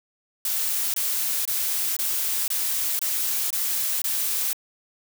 blue noise bursts, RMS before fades -25 dBFS, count 8, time 0.45-4.531 s, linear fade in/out 2 ms, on 490 ms, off 23 ms, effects none

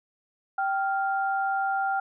sine tone pair together, 779.9 / 1396.9 Hz, G5 / F6, -9 / 0 cents, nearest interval minor seventh, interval 1009 cents, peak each -25 / -29 dBFS, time 0.58-2 s, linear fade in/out 5 ms, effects none

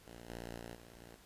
5% pulse tone with level steps, 58.27 Hz, A#1, in tune, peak -40 / -33 / -35 / -45 / -42 dBFS, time 0.06-1.16 s, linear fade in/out 5 ms, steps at 0.28 / 0.57 / 0.74 / 0.99 s, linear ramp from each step 20 ms, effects pink hiss -62 dBFS RMS until 1.25 s + resampled to 32000 Hz

